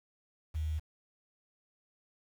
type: tone with quantisation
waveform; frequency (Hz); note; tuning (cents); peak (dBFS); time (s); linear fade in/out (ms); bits
sine; 77.78; D#2; 0; -31; 0.54-0.8; 20; 9
effects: none